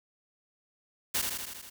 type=noise with echo; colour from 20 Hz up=white; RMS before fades=-29 dBFS; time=1.14-1.22 s; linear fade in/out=10 ms; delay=80 ms; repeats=6; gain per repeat=-3 dB; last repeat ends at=1.7 s; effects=none